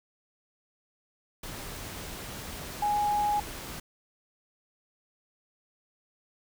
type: tone in noise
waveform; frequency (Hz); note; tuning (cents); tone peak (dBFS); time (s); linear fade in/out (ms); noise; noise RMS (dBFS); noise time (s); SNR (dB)
sine; 830.6; G#5; 0; -24; 2.82-3.4; 5; pink; -40; 1.43-3.8; +13
effects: none